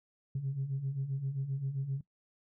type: beating tone pair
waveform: sine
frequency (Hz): 130.81 / 138.41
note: C3 / C#3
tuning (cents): 0 / -2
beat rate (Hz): 7.6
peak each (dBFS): -38 / -32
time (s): 0.35-2.01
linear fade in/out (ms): 5
effects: noise-tail reverb RT60 0.1 s tail -19 dB re dry + tanh soft clip ceiling -27 dBFS